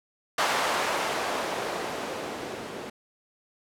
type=noise with low-pass filter sweep; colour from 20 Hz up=violet; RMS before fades=-30 dBFS; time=0.38-2.9 s; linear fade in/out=5 ms; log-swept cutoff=890 to 320 Hz; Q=0.93; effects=none